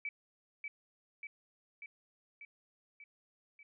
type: tone with echo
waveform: sine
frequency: 2300 Hz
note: D7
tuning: 37 cents flat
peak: -36 dBFS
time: 0.05-0.09 s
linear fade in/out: 2 ms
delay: 590 ms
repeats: 6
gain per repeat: -3 dB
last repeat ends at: 3.63 s
effects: none